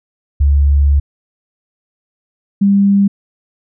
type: tone pair in turn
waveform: sine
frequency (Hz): 71 / 199.2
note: C#2 / G3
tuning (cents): +42 / +28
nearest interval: octave + tritone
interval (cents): 1786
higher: second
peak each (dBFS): -7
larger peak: neither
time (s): 0.4-1 / 2.61-3.08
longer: first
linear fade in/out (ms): 10
effects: none